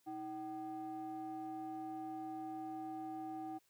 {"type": "ring-modulated tone", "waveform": "triangle", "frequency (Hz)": 223.4, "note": "A3", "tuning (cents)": 27, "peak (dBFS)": -37, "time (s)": [0.06, 3.59], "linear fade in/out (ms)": 20, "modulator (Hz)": 542, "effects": ["white hiss -75 dBFS RMS until 3.69 s"]}